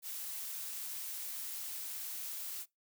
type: noise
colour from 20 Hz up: blue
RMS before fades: -42 dBFS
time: 0.02-2.66 s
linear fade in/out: 50 ms
effects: noise-tail reverb RT60 0.2 s tail -24 dB re dry